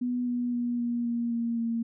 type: tone with pitch steps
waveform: sine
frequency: 246.3 / 243.6 / 241 / 238.3 / 235.7 / 233.1 / 230.6 Hz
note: B3 / B3 / B3 / A#3 / A#3 / A#3 / A#3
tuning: -5 / -24 / -42 / +38 / +19 / 0 / -19 cents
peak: -26 dBFS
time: 0.01-1.83 s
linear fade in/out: 10 ms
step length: 260 ms
effects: none